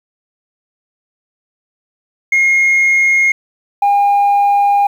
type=tone pair in turn; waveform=sine; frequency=2145 / 808.6 Hz; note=C7 / G#5; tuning=+42 / -46 cents; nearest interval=octave + perfect fourth; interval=1688 cents; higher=first; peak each=-6 dBFS; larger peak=neither; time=2.32-3.32 / 3.82-4.87 s; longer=second; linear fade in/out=5 ms; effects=tanh soft clip ceiling -7 dBFS + 7-bit